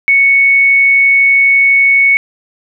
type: tone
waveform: sine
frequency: 2217 Hz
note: C#7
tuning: in tune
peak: -5 dBFS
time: 0.08-2.17 s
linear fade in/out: 0 ms
effects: none